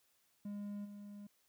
triangle tone with level steps, 204.4 Hz, G#3, 27 cents flat, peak -39 / -46 dBFS, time 0.45-1.27 s, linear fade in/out 5 ms, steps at 0.84 s, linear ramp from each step 20 ms, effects white hiss -75 dBFS RMS until 1.48 s

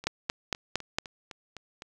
two click trains, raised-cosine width 0.2 ms, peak -24 / -9 dBFS, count 8 / 5, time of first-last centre 0.04-1.821 / 0.07-0.985 s, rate 3.93 / 4.37 Hz, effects none

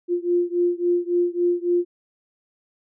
sine beating tone pair, 349.2 / 352.8 Hz, F4 / F4, 0 / +18 cents, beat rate 3.6 Hz, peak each -21 / -22 dBFS, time 0.08-1.85 s, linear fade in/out 50 ms, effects none

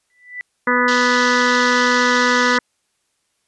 sine tone with exponential growth, 1981 Hz, B6, 5 cents sharp, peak -23 dBFS, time 0.1-0.41 s, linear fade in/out 0 ms, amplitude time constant 67 ms
harmonic tone, 246.9 Hz, B3, in tune, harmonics 1 / 2 / 4 / 5 / 6 / 7 / 8, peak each -21 / -21 / -21 / -21 / -21 / -21 / -21 dBFS, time 0.67-2.59 s, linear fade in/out 5 ms
pink band-pass noise, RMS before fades -26 dBFS, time 0.88-2.58 s, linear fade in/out 2 ms, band 2900 to 6200 Hz, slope 48 dB/octave
effects white hiss -68 dBFS RMS until 3.47 s + resampled to 24000 Hz

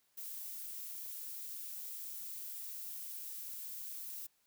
violet noise, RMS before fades -45 dBFS, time 0.17-4.27 s, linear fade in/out 10 ms, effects white hiss -75 dBFS RMS until 4.46 s

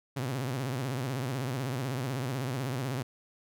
sawtooth tone with vibrato, 129.6 Hz, C3, 16 cents flat, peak -27 dBFS, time 0.16-3.03 s, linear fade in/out 10 ms, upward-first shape sine, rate 16 Hz, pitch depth 150 cents each way, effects none

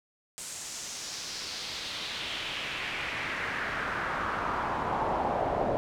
brown noise with band-pass filter sweep, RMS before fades -33 dBFS, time 0.38-5.77 s, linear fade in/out 0 ms, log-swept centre 8100 to 630 Hz, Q 2.3, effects none

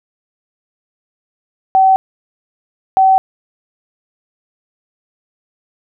sine tone pair in turn, 764 / 764 Hz, G5 / G5, -45 / -45 cents, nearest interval unison, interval 0 cents, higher neither, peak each -6 dBFS, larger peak neither, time 1.75-1.96 / 2.97-3.18 s, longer neither, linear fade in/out 0 ms, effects none

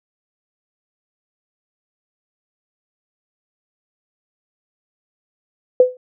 sine tone with exponential decay, 504 Hz, B4, 35 cents sharp, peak -3 dBFS, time 5.8-5.97 s, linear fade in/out 2 ms, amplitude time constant 36 ms, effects none

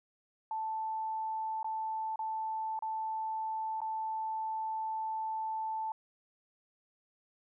sine tone with dropouts, 880 Hz, A5, in tune, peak -33 dBFS, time 0.51-5.92 s, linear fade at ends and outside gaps 2 ms, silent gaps 1.63-1.644 / 2.159-2.191 / 2.791-2.823 / 3.805-3.816 s, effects none

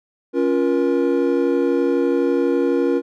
triangle chord, Bb minor, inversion first, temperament equal with one note detuned, 277.2 / 349.2 / 476 Hz, Db4 / F4 / Bb4, 0 / 0 / +36 cents, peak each -18 dBFS, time 0.33-3.02 s, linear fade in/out 50 ms, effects none

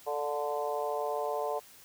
harmonic tone with a mistuned harmonic, 147 Hz, D3, 2 cents sharp, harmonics 3 / 4 / 5 / 6 / 7, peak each -35 / -35 / -36 / -39 / -40 dBFS, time 0.06-1.6 s, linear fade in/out 20 ms, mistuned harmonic 5, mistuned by -28 cents, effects white hiss -55 dBFS RMS until 1.84 s

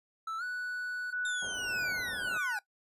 triangle tone with pitch glide, 1318.5 to 1480 Hz, E6 to F#6, 0 to 0 cents, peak -32 dBFS, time 0.27-1.13 s, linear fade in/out 5 ms, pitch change +200 cents, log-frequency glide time 0.38-0.43 s
sine tone with tremolo, 1480 Hz, F#6, in tune, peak -30 dBFS, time 1.1-2.59 s, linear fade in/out 10 ms, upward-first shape sine, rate 1.7 Hz, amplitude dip 50%
25% pulse linear sweep, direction down, 3679 to 784 Hz, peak -34 dBFS, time 1.25-2.59 s, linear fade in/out 2 ms
white low-pass noise, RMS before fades -48 dBFS, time 1.42-2.38 s, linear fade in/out 2 ms, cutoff 890 Hz, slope 24 dB/octave
effects noise-tail reverb RT60 0.1 s tail -18 dB re dry + resampled to 32000 Hz

